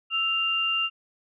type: tone pair together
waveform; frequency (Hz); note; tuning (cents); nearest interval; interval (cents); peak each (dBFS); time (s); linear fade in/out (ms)
sine; 1317.2 / 2791; E6 / F7; -2 / -2; octave + minor second; 1300; -31 / -23; 0.1-0.9; 50
effects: none